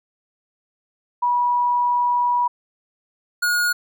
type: tone pair in turn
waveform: sine / square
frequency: 972 / 1440.8 Hz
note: B5 / F#6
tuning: -28 / -46 cents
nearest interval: perfect fifth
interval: 682 cents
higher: second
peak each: -16 / -18 dBFS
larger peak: first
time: 1.22-2.48 / 3.42-3.73 s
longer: first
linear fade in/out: 10 ms
effects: none